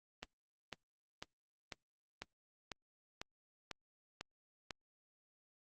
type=click train; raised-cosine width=0.2 ms; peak=-25 dBFS; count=10; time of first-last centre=0.23-4.708 s; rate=2.01 Hz; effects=Opus 32 kbps